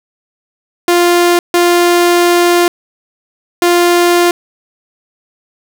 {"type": "tone bursts at uneven times", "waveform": "sawtooth", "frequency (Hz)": 349.2, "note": "F4", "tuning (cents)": 0, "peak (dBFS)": -3, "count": 3, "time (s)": [[0.88, 1.39], [1.54, 2.68], [3.62, 4.31]], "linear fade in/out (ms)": 2, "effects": []}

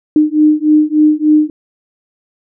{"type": "beating tone pair", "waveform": "sine", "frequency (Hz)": [303, 306.4], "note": ["D#4", "D#4"], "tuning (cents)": [-46, -27], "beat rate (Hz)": 3.4, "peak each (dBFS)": -10, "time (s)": [0.16, 1.5], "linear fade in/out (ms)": 2, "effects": []}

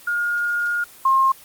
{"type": "tone pair in turn", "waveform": "sine", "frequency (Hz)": [1424, 1066.8], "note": ["F6", "C6"], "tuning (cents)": [33, 33], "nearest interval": "perfect fourth", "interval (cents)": 500, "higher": "first", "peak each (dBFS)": [-19, -13], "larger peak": "second", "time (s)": [[0.07, 0.84], [1.05, 1.32]], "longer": "first", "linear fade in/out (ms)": 5, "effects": ["white hiss -45 dBFS RMS until 1.44 s", "Opus 24 kbps"]}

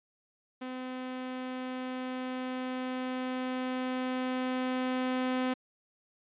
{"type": "tone with level ramp", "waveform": "sawtooth", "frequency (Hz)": 255.7, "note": "C4", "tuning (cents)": -40, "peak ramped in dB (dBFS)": [-33, -24], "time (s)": [0.61, 5.54], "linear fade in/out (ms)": 10, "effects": ["resampled to 8000 Hz"]}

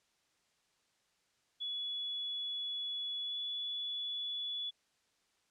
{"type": "tone with pitch glide", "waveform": "sine", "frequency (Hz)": [3400, 3422], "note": ["G#7", "A7"], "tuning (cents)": [40, -49], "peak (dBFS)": -36, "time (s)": [1.6, 4.71], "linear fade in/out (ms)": 20, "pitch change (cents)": 11, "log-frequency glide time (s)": [3.21, 3.36], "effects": ["white hiss -75 dBFS RMS until 5.5 s", "low-pass 7000 Hz 12 dB/octave"]}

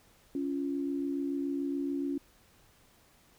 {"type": "tone pair together", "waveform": "sine", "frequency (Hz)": [279.4, 346.4], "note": ["C#4", "F4"], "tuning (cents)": [14, -14], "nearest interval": "major third", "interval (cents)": 372, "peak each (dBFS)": [-31, -37], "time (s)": [0.35, 2.18], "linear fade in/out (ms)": 2, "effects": ["pink hiss -63 dBFS RMS until 3.38 s"]}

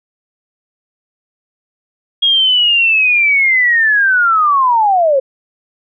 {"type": "linear sweep", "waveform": "sine", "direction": "down", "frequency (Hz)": [3290, 516], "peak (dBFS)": -8, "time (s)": [2.22, 5.2], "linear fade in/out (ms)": 10, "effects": []}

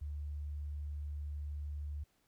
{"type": "tone", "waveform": "sine", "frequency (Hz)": 73.42, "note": "D2", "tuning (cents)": 0, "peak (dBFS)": -38, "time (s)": [0.01, 2.04], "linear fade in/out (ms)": 10, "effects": ["pink hiss -75 dBFS RMS until 2.27 s"]}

